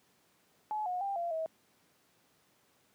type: tone with pitch steps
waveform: sine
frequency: 853 / 724 / 793 / 687 / 643 Hz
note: G#5 / F#5 / G5 / F5 / E5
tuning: +46 / -38 / +20 / -29 / -43 cents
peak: -32 dBFS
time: 0.71-1.46 s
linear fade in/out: 0 ms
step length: 150 ms
effects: pink hiss -69 dBFS RMS until 2.94 s + high-pass 150 Hz 12 dB/octave